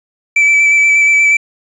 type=tone with vibrato; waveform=triangle; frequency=2313 Hz; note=D7; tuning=27 cents flat; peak=-5 dBFS; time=0.36-1.37 s; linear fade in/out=5 ms; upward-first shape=square; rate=8.4 Hz; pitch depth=14 cents each way; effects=resampled to 22050 Hz + 7-bit